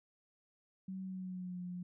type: tone with pitch glide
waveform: sine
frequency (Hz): 189.3 to 178.78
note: F#3 to F3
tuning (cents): +40 to +41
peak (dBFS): -40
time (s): 0.88-1.83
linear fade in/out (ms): 5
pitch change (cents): -99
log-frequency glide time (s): 1.02-1.61
effects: none